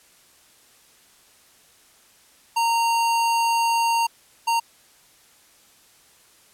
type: tone bursts at uneven times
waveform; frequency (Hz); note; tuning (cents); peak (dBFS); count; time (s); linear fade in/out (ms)
square; 924; A#5; -16; -19; 2; 2.56-4.07 / 4.47-4.6; 10
effects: white hiss -55 dBFS RMS until 6.53 s + low-pass 12000 Hz 12 dB/octave